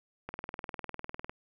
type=click train; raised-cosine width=0.5 ms; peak=-23 dBFS; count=21; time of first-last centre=0.29-1.295 s; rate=19.9 Hz; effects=none